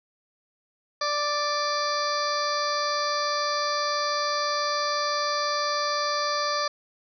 harmonic tone with a mistuned harmonic, 587.3 Hz, D5, in tune, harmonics 1 / 2 / 3 / 4 / 6 / 7 / 8 / 9 / 10, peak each -30 / -27 / -34 / -39 / -40 / -37 / -31 / -43 / -40 dBFS, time 1.01-6.68 s, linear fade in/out 5 ms, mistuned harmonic 7, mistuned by +24 cents, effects none

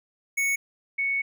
square / sine tone pair in turn, 2217 / 2217 Hz, C#7 / C#7, 0 / 0 cents, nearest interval unison, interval 0 cents, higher neither, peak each -23 dBFS, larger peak neither, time 0.37-0.56 / 0.98-1.22 s, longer second, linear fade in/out 10 ms, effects none

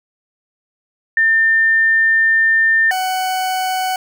sine / 40% pulse tone pair in turn, 1800 / 747.5 Hz, A6 / F#5, +39 / +17 cents, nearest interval octave + minor third, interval 1522 cents, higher first, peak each -10 / -16 dBFS, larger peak first, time 1.17-2.91 / 2.91-3.96 s, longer first, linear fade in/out 2 ms, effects none

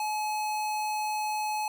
square tone, 852 Hz, G#5, 44 cents sharp, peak -29 dBFS, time 0-1.68 s, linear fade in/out 2 ms, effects none

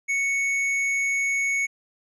sine tone with hard clipping, 2217 Hz, C#7, in tune, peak -23 dBFS, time 0.08-1.67 s, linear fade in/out 20 ms, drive 8 dB, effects low-pass 10000 Hz 12 dB/octave

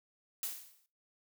blue noise with exponential decay, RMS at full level -35 dBFS, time 0.43-0.86 s, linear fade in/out 1 ms, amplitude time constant 92 ms, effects noise-tail reverb RT60 0.3 s tail -18 dB re dry

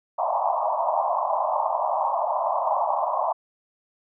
pink band-pass noise, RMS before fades -24 dBFS, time 0.18-3.33 s, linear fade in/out 10 ms, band 600 to 1100 Hz, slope 96 dB/octave, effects none

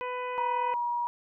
harmonic tone, 498.1 Hz, B4, 15 cents sharp, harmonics 1 / 2 / 3 / 4 / 5 / 6, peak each -35 / -34 / -46 / -44 / -43 / -53 dBFS, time 0.01-0.74 s, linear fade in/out 0 ms
sine tone, 957 Hz, A#5, 45 cents sharp, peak -27 dBFS, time 0.38-1.07 s, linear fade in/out 0 ms
effects none

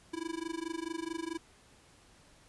square tone with amplitude modulation, 329.6 Hz, E4, in tune, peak -33 dBFS, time 0.13-1.38 s, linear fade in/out 10 ms, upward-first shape sine, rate 24.6 Hz, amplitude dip 95%, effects pink hiss -61 dBFS RMS until 2.48 s + resampled to 24000 Hz

